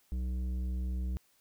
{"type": "tone with tanh clipping", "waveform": "sine", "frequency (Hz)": 62.6, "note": "B1", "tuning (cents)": 24, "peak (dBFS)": -33, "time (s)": [0.12, 1.17], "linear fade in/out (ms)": 0, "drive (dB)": 10, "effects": ["white hiss -69 dBFS RMS until 1.4 s"]}